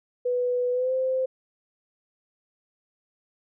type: tone with pitch glide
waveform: sine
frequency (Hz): 493.9 to 519.7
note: B4 to C5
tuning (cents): 0 to -12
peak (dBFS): -22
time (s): 0.25-1.26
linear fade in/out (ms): 10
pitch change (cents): +88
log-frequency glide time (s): 0.72-0.93
effects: none